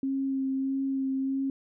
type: tone with vibrato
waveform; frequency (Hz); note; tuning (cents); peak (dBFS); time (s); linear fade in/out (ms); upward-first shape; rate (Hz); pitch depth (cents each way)
sine; 268.6; C4; +46; -26; 0.03-1.5; 2; sine; 1.6; 14
effects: none